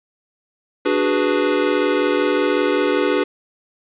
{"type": "chord", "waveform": "square", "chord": "G# half-diminished seventh", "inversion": "second", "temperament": "equal", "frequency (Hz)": [293.7, 370, 415.3, 493.9], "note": ["D4", "F#4", "G#4", "B4"], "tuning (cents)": [0, 0, 0, 0], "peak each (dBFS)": -22, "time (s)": [0.85, 3.24], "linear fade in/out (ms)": 10, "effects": ["resampled to 8000 Hz", "7-bit"]}